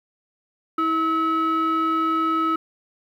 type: tone pair together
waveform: sine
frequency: 323 / 1292 Hz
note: E4 / E6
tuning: -35 / -35 cents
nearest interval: 2 octaves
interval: 2400 cents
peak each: -21 / -18 dBFS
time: 0.78-2.56 s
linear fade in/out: 5 ms
effects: tanh soft clip ceiling -16 dBFS + 9-bit